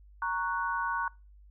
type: chord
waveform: sine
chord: F# major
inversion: first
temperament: equal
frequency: 932.3 / 1108.7 / 1480 Hz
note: A#5 / C#6 / F#6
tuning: 0 / 0 / 0 cents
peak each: -33 dBFS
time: 0.22-1.08 s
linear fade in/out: 2 ms
effects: noise-tail reverb RT60 0.3 s tail -25 dB re dry + added 50 Hz sine -52 dBFS peak until 1.5 s